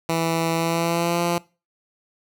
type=tone with pitch glide; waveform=10% pulse; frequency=164.81 to 172.21 Hz; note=E3 to F3; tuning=0 to -24 cents; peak=-12 dBFS; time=0.09-1.38 s; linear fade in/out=2 ms; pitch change=+76 cents; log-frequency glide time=0.55-1.22 s; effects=noise-tail reverb RT60 0.3 s tail -21 dB re dry